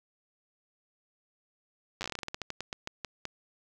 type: slowing click train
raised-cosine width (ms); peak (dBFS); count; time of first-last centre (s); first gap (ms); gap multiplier
0.2; -18; 20; 2.01-3.253; 9; 1.19
effects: none